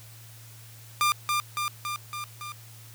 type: tone with echo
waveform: sawtooth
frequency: 1197 Hz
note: D6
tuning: 33 cents sharp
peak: -17 dBFS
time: 1.01-1.12 s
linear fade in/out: 0 ms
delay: 280 ms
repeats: 5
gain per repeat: -3 dB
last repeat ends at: 2.52 s
effects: added 113 Hz sine -47 dBFS peak until 2.94 s + white hiss -51 dBFS RMS until 2.94 s